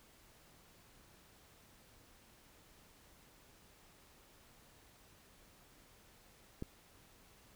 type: click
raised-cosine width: 3 ms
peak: -27 dBFS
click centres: 6.624 s
effects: pink hiss -64 dBFS RMS until 7.55 s